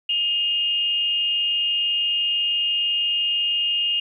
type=tone with frequency modulation; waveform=sine; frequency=2837 Hz; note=F7; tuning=27 cents sharp; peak=-19 dBFS; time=0.09-4 s; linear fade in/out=5 ms; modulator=328 Hz; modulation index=0.3; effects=10-bit